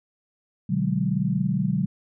sine chord, G# half-diminished seventh, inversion first, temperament just, 124.59 / 149.51 / 186.89 / 207.7 Hz, B2 / D3 / F#3 / G#3, +16 / +31 / +18 / 0 cents, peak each -29 / -26 / -24 / -29 dBFS, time 0.69-1.86 s, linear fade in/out 10 ms, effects none

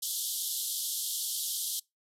white band-pass noise, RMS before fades -34 dBFS, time 0.02-1.8 s, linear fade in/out 10 ms, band 3100 to 14000 Hz, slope 96 dB/octave, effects noise-tail reverb RT60 0.2 s tail -25 dB re dry

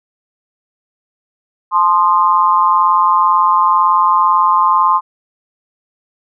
sine tone with amplitude modulation, 1046.5 Hz, C6, in tune, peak -4 dBFS, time 1.71-5.01 s, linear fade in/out 50 ms, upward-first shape sine, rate 178 Hz, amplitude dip 95%, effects none

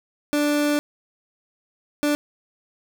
30% pulse tone bursts at uneven times, 293.7 Hz, D4, in tune, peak -16 dBFS, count 2, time 0.33-0.79 / 2.03-2.15 s, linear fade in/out 0 ms, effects none

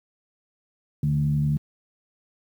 sine tone with frequency modulation, 147.9 Hz, D3, 13 cents sharp, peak -19 dBFS, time 1.03-1.57 s, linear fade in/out 2 ms, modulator 71.4 Hz, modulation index 0.62, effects high-pass 80 Hz 12 dB/octave + 9-bit

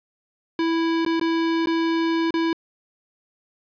square tone with dropouts, 329.6 Hz, E4, in tune, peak -20 dBFS, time 0.59-2.53 s, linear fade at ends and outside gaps 2 ms, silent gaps 1.05-1.062 / 1.197-1.212 / 1.659-1.671 / 2.307-2.34 s, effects resampled to 11025 Hz + 10-bit

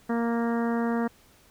harmonic tone, 233.1 Hz, A#3, in tune, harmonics 1 / 2 / 3 / 4 / 5 / 6 / 7 / 8, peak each -25 / -31 / -35 / -37 / -39 / -41 / -42 / -43 dBFS, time 0.09-1.08 s, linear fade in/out 10 ms, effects pink hiss -58 dBFS RMS until 1.5 s

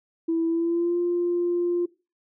sine tone with pitch glide, 329.6 to 349.2 Hz, E4 to F4, 0 to 0 cents, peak -20 dBFS, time 0.28-1.86 s, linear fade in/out 10 ms, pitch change +100 cents, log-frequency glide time 0.47-0.98 s, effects noise-tail reverb RT60 0.3 s tail -21 dB re dry + tanh soft clip ceiling -16 dBFS

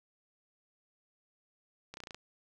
slowing click train, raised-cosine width 0.2 ms, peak -27 dBFS, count 7, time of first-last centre 1.94-2.146 s, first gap 31 ms, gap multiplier 1.04, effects none

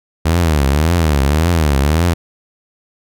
sawtooth tone with vibrato, 76.8 Hz, D#2, 22 cents flat, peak -7 dBFS, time 0.25-2.14 s, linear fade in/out 10 ms, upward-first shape triangle, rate 1.8 Hz, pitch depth 250 cents each way, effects none

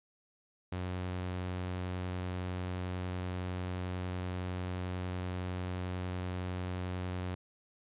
sawtooth tone, 91 Hz, F#2, 28 cents flat, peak -31 dBFS, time 0.72-7.35 s, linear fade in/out 5 ms, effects resampled to 8000 Hz

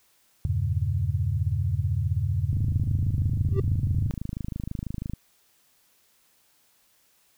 sine chord, E diminished seventh, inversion none, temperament equal with one note detuned, 82.41 / 98 / 116.54 / 138.11 Hz, E2 / G2 / Bb2 / Db3, 0 / 0 / 0 / -6 cents, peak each -28 / -26 / -31 / -30 dBFS, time 0.45-4.11 s, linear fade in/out 0 ms
click train, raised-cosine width 5 ms, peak -19 dBFS, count 69, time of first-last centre 2.53-5.135 s, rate 26.1 Hz
triangle tone with exponential growth, 390 Hz, G4, 9 cents flat, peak -19 dBFS, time 3.49-3.6 s, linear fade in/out 5 ms, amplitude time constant 22 ms
effects white hiss -64 dBFS RMS until 7.37 s

